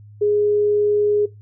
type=tone; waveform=sine; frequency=415.3 Hz; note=G#4; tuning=in tune; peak=-14 dBFS; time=0.21-1.26 s; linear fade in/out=10 ms; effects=noise-tail reverb RT60 0.2 s tail -19 dB re dry + added 104 Hz sine -40 dBFS peak until 1.41 s